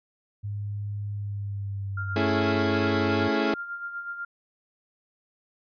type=tone with pitch glide; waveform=sine; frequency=102.6 to 97.52 Hz; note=G#2 to G2; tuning=-21 to -8 cents; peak=-29 dBFS; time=0.43-3.29 s; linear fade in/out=20 ms; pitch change=-87 cents; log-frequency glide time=1.12-2.1 s
type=tone with tremolo; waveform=sine; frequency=1396.9 Hz; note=F6; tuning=in tune; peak=-30 dBFS; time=1.97-4.25 s; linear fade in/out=5 ms; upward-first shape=sine; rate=8.1 Hz; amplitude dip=55%
type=chord; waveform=30% pulse; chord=A major seventh; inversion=none; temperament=equal; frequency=220 / 277.2 / 329.6 / 415.3 Hz; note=A3 / C#4 / E4 / G#4; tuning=0 / 0 / 0 / 0 cents; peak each=-26 dBFS; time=2.16-3.54 s; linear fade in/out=2 ms
effects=resampled to 11025 Hz